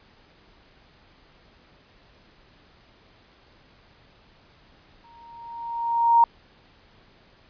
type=tone with exponential growth; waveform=sine; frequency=932.3 Hz; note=A#5; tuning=in tune; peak=-11 dBFS; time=5.04-6.24 s; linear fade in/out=2 ms; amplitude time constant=260 ms; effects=pink hiss -56 dBFS RMS until 7.49 s + resampled to 11025 Hz